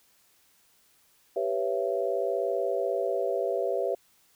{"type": "chord", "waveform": "sine", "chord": "C# half-diminished seventh", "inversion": "second", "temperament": "equal with one note detuned", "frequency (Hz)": [392, 493.9, 554.4, 670.4], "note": ["G4", "B4", "C#5", "E5"], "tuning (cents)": [0, 0, 0, 29], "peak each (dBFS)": -31, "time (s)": [1.36, 3.95], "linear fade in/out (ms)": 5, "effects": ["white hiss -64 dBFS RMS until 4.35 s"]}